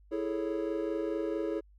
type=chord; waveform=triangle; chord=A major seventh; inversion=second; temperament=equal; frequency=329.6 / 415.3 / 440 / 554.4 Hz; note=E4 / G#4 / A4 / C#5; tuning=0 / 0 / 0 / 0 cents; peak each=-32 / -34 / -36 / -36 dBFS; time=0.11-1.61 s; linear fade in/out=20 ms; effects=added 50 Hz sine -56 dBFS peak until 1.78 s

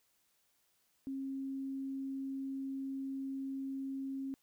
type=tone; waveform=sine; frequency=270 Hz; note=C#4; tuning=45 cents flat; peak=-37 dBFS; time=1.07-4.34 s; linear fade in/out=0 ms; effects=white hiss -75 dBFS RMS until 4.42 s

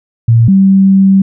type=tone pair in turn; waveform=sine; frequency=115.4 / 193.41 Hz; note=A#2 / G3; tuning=-17 / -23 cents; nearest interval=major sixth; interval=894 cents; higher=second; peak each=-3 dBFS; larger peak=neither; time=0.28-0.48 / 0.48-1.22 s; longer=second; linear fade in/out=5 ms; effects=none

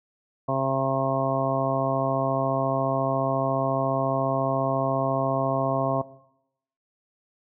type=harmonic tone; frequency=134.3 Hz; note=C3; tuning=46 cents sharp; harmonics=1 / 2 / 3 / 4 / 5 / 6 / 7 / 8; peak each=-29 / -31 / -35 / -31 / -27 / -38 / -33 / -30 dBFS; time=0.48-6.02 s; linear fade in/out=10 ms; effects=noise-tail reverb RT60 0.8 s tail -18 dB re dry

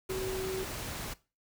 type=tone in noise; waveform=sine; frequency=377.9 Hz; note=F#4; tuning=37 cents sharp; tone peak=-33 dBFS; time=0.09-0.64 s; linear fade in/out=10 ms; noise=pink; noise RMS=-39 dBFS; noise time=0.09-1.14 s; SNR=+3 dB; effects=noise-tail reverb RT60 0.3 s tail -19 dB re dry

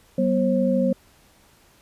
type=tone cluster; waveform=sine; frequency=190.9 / 243.7 / 535 Hz; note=G3 / B3 / C5; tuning=-46 / -23 / +38 cents; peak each=-22 dBFS; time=0.18-0.93 s; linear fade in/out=5 ms; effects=pink hiss -56 dBFS RMS until 1.81 s + resampled to 32000 Hz

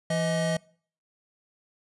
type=tone pair together; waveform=square; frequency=167.79 / 632 Hz; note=E3 / D#5; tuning=+31 / +27 cents; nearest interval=octave + major seventh; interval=2296 cents; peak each=-28 dBFS; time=0.1-0.57 s; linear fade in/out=5 ms; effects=noise-tail reverb RT60 0.5 s tail -24 dB re dry + resampled to 24000 Hz

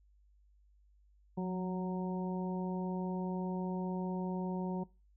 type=harmonic tone with a mistuned harmonic; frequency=185 Hz; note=F#3; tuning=in tune; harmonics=1 / 2 / 3 / 4 / 5; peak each=-34 / -41 / -47 / -48 / -46 dBFS; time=1.37-4.84 s; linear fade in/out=10 ms; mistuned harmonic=1; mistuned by=-29 cents; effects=noise-tail reverb RT60 0.3 s tail -23 dB re dry + added 50 Hz sine -63 dBFS peak until 5.16 s

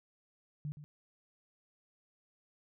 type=tone with echo; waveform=sine; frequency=148.3 Hz; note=D3; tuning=17 cents sharp; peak=-36 dBFS; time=0.65-0.72 s; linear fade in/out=0 ms; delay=120 ms; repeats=1; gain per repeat=-11 dB; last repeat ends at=0.84 s; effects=none

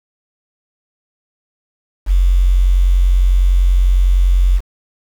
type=tone with quantisation; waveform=sine; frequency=45.37 Hz; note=F#1; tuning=33 cents flat; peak=-8 dBFS; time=2.06-4.61 s; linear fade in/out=50 ms; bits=6; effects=none

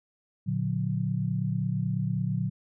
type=chord; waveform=sine; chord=Bb augmented; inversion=none; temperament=just; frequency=116.54 / 145.68 / 182.1 Hz; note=Bb2 / D3 / F#3; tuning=0 / -14 / -27 cents; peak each=-30 dBFS; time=0.46-2.5 s; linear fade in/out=20 ms; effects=none

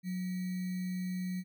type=tone with sample-and-hold; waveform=sine; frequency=182.8 Hz; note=F#3; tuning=21 cents flat; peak=-33 dBFS; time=0.03-1.44 s; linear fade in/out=50 ms; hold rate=2100 Hz; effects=none

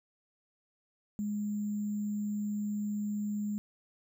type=tone with sample-and-hold; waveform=sine; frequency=207.7 Hz; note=G#3; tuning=in tune; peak=-31 dBFS; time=1.19-3.58 s; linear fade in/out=0 ms; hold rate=7350 Hz; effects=none

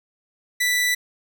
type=tone; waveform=sawtooth; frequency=1975.5 Hz; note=B6; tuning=in tune; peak=-15 dBFS; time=0.6-0.95 s; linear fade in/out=10 ms; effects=none

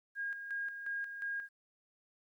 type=tone with tremolo; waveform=sine; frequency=1626 Hz; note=G#6; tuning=37 cents flat; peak=-35 dBFS; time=0.15-1.49 s; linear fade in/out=50 ms; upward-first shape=square; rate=2.8 Hz; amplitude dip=55%; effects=12-bit

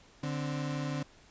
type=tone pair together; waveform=35% pulse; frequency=146.82 / 261.6 Hz; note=D3 / C4; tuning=0 / 0 cents; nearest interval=minor seventh; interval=1000 cents; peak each=-32 / -36 dBFS; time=0.23-1.03 s; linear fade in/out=5 ms; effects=pink hiss -59 dBFS RMS until 1.3 s + resampled to 16000 Hz

